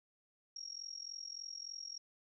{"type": "tone with amplitude modulation", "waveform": "sine", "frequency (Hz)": 5588, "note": "F8", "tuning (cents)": 0, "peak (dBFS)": -40, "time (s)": [0.56, 1.98], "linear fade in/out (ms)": 5, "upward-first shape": "sine", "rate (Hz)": 43.4, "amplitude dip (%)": 90, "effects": []}